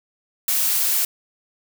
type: noise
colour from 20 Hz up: blue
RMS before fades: -20 dBFS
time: 0.48-1.05 s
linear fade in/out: 2 ms
effects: none